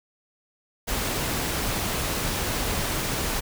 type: noise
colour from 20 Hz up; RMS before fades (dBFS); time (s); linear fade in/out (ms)
pink; -27; 0.87-3.41; 20
effects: none